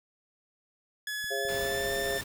sawtooth tone with pitch glide, 1699 to 1782.4 Hz, G#6 to A6, +39 to +22 cents, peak -29 dBFS, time 1.07-2.21 s, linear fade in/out 2 ms, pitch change +83 cents, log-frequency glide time 1.3-1.92 s
clicks, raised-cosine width 5 ms, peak -40 / -37 / -32 / -34 dBFS, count 4, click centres 1.243 / 1.452 / 1.504 / 1.546 s
harmonic tone, 136 Hz, C#3, 33 cents flat, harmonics 3 / 4 / 5, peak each -34 / -35 / -36 dBFS, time 1.3-2.19 s, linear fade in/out 20 ms
pink noise, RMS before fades -40 dBFS, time 1.48-2.24 s, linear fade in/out 10 ms
effects none

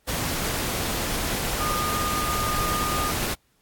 sine tone in noise, 1221 Hz, D#6, 33 cents flat, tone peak -26 dBFS, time 1.59-3.12 s, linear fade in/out 20 ms, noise pink, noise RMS -27 dBFS, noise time 0.07-3.35 s, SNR -2 dB, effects pink hiss -66 dBFS RMS until 3.61 s + AAC 64 kbps

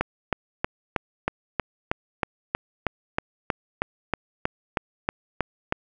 click train, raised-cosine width 0.5 ms, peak -7 dBFS, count 19, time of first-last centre 0.01-5.724 s, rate 3.15 Hz, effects none

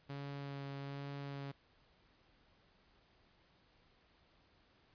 sawtooth tone with vibrato, 140 Hz, C#3, 18 cents sharp, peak -39 dBFS, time 0.09-1.52 s, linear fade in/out 10 ms, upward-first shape sine, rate 1.2 Hz, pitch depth 13 cents each way, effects pink hiss -70 dBFS RMS until 4.94 s + resampled to 11025 Hz

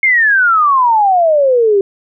sine exponential sweep, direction down, 2171 to 385 Hz, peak -7 dBFS, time 0.03-1.81 s, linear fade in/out 2 ms, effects none

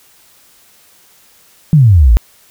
sine exponential sweep, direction down, 166.6 to 49.15 Hz, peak -3 dBFS, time 1.73-2.17 s, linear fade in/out 0 ms, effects white hiss -47 dBFS RMS until 2.5 s

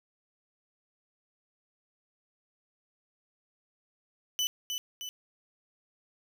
30% pulse tone with echo, 2995 Hz, F#7, 20 cents sharp, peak -24 dBFS, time 4.39-4.47 s, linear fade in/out 0 ms, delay 310 ms, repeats 2, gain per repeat -5 dB, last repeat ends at 5.09 s, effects none

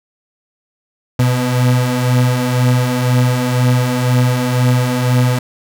35% pulse beating tone pair, 123.47 / 125.47 Hz, B2 / B2, 0 / +28 cents, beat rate 2 Hz, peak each -16 / -11 dBFS, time 1.19-5.39 s, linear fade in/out 5 ms, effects none

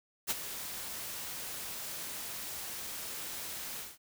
white noise with ADSR envelope, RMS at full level -30 dBFS, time 0.27-3.98 s, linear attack 36 ms, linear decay 26 ms, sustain -11 dB, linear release 190 ms, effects none

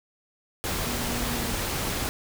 sine tone in noise, 240 Hz, B3, 49 cents flat, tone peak -35 dBFS, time 0.86-1.54 s, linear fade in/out 0 ms, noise pink, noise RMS -29 dBFS, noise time 0.64-2.09 s, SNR -9 dB, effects none

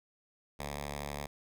5% pulse tone with notch filter, 72.2 Hz, D2, 29 cents flat, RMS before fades -40 dBFS, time 0.59-1.27 s, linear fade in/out 10 ms, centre 330 Hz, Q 1.1, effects none

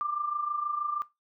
sine tone with amplitude modulation, 1187 Hz, D6, 18 cents sharp, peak -25 dBFS, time 0.01-1.02 s, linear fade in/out 0 ms, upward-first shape sine, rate 26.3 Hz, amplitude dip 60%, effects noise-tail reverb RT60 0.2 s tail -18 dB re dry

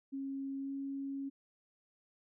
sine tone with pitch glide, 272.5 to 274.9 Hz, C#4 to C#4, -29 to -14 cents, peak -37 dBFS, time 0.12-1.3 s, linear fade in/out 20 ms, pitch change +15 cents, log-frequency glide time 0.59-0.72 s, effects none

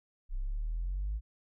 sine exponential sweep, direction up, 30.85 to 55 Hz, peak -30 dBFS, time 0.29-1.21 s, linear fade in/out 50 ms, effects tanh soft clip ceiling -28 dBFS

